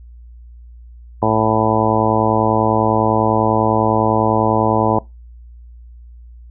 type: harmonic tone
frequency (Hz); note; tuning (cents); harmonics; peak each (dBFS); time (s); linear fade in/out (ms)
110; A2; 0; 1 / 2 / 3 / 4 / 5 / 6 / 7 / 8 / 9; -21 / -21 / -21 / -21 / -21 / -21 / -21 / -21 / -21; 1.22-4.99; 5
effects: noise-tail reverb RT60 0.2 s tail -22 dB re dry + added 59 Hz sine -36 dBFS peak until 6.5 s